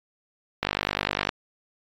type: click train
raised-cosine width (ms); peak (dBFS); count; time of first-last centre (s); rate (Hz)
0.3; -7; 34; 0.63-1.291; 49.9
effects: AAC 48 kbps